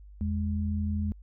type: tone pair together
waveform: sine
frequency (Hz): 82.43 / 207.7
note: E2 / G#3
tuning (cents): 0 / 0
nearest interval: octave + major third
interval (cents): 1600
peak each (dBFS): -28 / -31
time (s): 0.21-1.12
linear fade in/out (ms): 0
effects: added 50 Hz sine -46 dBFS peak until 1.22 s